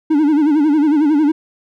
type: tone with vibrato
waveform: triangle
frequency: 299.8 Hz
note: D4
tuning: 36 cents sharp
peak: -8 dBFS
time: 0.1-1.32 s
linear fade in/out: 10 ms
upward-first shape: sine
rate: 11 Hz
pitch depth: 110 cents each way
effects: none